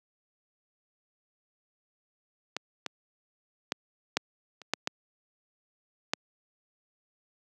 clicks, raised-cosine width 0.2 ms, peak -14 / -15 / -10 / -7 / -29 / -8 / -10 / -8 dBFS, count 8, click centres 2.566 / 2.863 / 3.721 / 4.17 / 4.617 / 4.736 / 4.874 / 6.135 s, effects high-pass 200 Hz 12 dB/octave

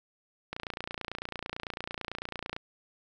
click train, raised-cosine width 0.3 ms, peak -19 dBFS, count 60, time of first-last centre 0.53-2.564 s, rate 29 Hz, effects none

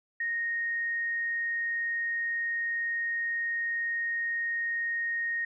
sine tone, 1861 Hz, A#6, 3 cents flat, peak -28 dBFS, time 0.2-5.45 s, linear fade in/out 5 ms, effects none

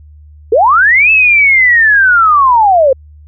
sine linear two-way sweep, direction up then down, 402.4 to 2637 to 506 Hz, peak -4 dBFS, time 0.52-2.93 s, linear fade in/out 5 ms, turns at 1.11 s, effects added 75 Hz sine -34 dBFS peak until 3.27 s

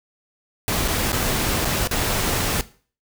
pink noise with dropouts, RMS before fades -22 dBFS, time 0.68-2.61 s, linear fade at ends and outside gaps 0 ms, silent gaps 0.878-0.883 / 1.119-1.129 / 1.647-1.653 / 1.873-1.912 s, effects noise-tail reverb RT60 0.4 s tail -17 dB re dry

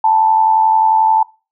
sine tone with amplitude modulation, 880 Hz, A5, in tune, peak -6 dBFS, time 0.04-1.23 s, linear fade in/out 5 ms, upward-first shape sine, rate 91.3 Hz, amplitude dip 55%, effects noise-tail reverb RT60 0.3 s tail -22 dB re dry

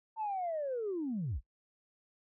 sine linear sweep, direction down, 903 to 38.56 Hz, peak -32 dBFS, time 0.16-1.41 s, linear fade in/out 50 ms, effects noise-tail reverb RT60 0.1 s tail -20 dB re dry + tanh soft clip ceiling -29 dBFS

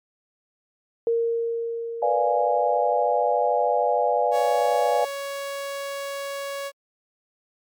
sine tone with exponential decay, 463.1 Hz, A#4, 11 cents flat, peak -18 dBFS, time 1.07-4.43 s, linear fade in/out 1 ms, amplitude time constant 730 ms
sine chord, B diminished seventh, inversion none, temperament equal, 493.9 / 587.3 / 698.5 / 830.6 Hz, B4 / D5 / F5 / Ab5, 0 / 0 / 0 / 0 cents, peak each -24 dBFS, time 2.02-5.05 s, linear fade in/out 5 ms
sawtooth tone, 558 Hz, C#5, 11 cents sharp, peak -25 dBFS, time 4.31-6.72 s, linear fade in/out 50 ms
effects MP3 96 kbps

